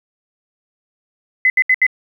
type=tone bursts; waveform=sine; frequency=2029 Hz; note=B6; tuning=46 cents sharp; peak=-9 dBFS; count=4; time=1.45-1.866 s; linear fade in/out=2 ms; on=50 ms; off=72 ms; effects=8-bit